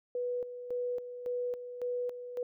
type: tone with tremolo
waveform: sine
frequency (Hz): 491.3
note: B4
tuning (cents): -9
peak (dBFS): -31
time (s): 0.15-2.43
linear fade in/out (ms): 2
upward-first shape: square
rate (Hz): 1.8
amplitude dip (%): 65
effects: none